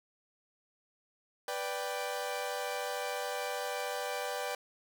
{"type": "chord", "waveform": "sawtooth", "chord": "G major", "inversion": "first", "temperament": "equal", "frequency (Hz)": [493.9, 587.3, 784], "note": ["B4", "D5", "G5"], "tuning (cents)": [0, 0, 0], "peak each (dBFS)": [-35, -35, -35], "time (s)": [1.48, 4.55], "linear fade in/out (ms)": 2, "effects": []}